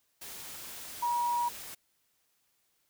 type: tone in noise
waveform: sine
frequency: 957 Hz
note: A#5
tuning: 45 cents sharp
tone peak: -27 dBFS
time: 1.02-1.49 s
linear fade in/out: 10 ms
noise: white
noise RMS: -44 dBFS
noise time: 0.21-1.75 s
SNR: +14 dB
effects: white hiss -74 dBFS RMS until 2.89 s